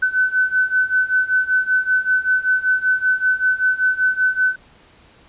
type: beating tone pair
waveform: sine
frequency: 1509 / 1514.2 Hz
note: F#6 / F#6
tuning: +34 / +40 cents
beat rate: 5.2 Hz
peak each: -19 / -17 dBFS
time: 0.02-4.56 s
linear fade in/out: 10 ms
effects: pink hiss -50 dBFS RMS until 5.28 s + resampled to 8000 Hz